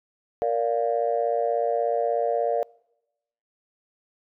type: chord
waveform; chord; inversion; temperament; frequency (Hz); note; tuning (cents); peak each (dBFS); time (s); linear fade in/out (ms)
sine; Bb major; none; just; 466.2 / 582.7 / 699.2; Bb4 / D5 / F5; 0 / -14 / +2; -25; 0.42-2.63; 0
effects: noise-tail reverb RT60 0.9 s tail -26 dB re dry + tanh soft clip ceiling -12 dBFS